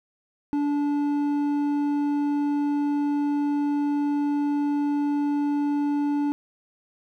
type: tone with hard clipping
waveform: sine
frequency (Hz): 289.7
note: D4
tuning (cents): -24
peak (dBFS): -23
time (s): 0.53-6.32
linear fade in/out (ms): 0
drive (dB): 6
effects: none